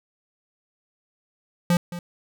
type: tone with echo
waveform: square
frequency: 174.61 Hz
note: F3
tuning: in tune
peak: -17 dBFS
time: 1.7-1.77 s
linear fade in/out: 2 ms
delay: 220 ms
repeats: 1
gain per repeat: -14 dB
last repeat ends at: 1.99 s
effects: none

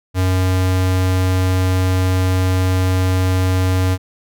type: tone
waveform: square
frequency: 92.7 Hz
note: F#2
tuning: 4 cents sharp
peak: -14 dBFS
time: 0.14-3.98 s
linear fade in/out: 50 ms
effects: none

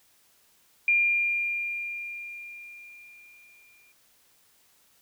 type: tone with exponential decay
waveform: sine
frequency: 2400 Hz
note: D7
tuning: 37 cents sharp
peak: -18 dBFS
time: 0.88-3.92 s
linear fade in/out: 2 ms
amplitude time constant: 660 ms
effects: white hiss -63 dBFS RMS until 5.01 s

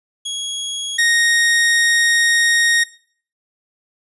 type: tone pair in turn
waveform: sawtooth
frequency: 3322 / 1864.4 Hz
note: G#7 / A#6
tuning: 0 / 0 cents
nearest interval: minor seventh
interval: 1000 cents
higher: first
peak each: -19 / -9 dBFS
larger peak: second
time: 0.25-0.98 / 0.98-2.84 s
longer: second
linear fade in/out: 10 ms
effects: noise-tail reverb RT60 0.5 s tail -19 dB re dry + resampled to 24000 Hz

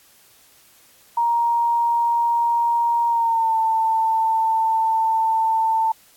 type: tone with pitch glide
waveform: sine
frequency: 938 to 892.5 Hz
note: A#5 to A5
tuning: +11 to +24 cents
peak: -16 dBFS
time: 1.17-5.92 s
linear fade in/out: 5 ms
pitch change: -87 cents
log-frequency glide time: 3.08-3.55 s
effects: white hiss -53 dBFS RMS until 6.16 s + AAC 64 kbps

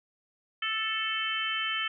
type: harmonic tone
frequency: 440 Hz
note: A4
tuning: in tune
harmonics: 3 / 4 / 5 / 6 / 7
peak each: -35 / -35 / -37 / -36 / -32 dBFS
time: 0.62-1.88 s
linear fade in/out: 5 ms
effects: none

